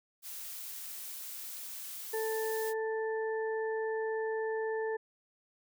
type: noise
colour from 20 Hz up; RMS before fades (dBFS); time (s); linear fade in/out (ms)
blue; -43; 0.22-2.74; 50
type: harmonic tone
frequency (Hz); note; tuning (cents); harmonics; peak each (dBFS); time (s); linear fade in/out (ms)
441.8; A4; +7; 1 / 2 / 4; -32 / -41 / -42; 2.13-4.97; 10
effects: none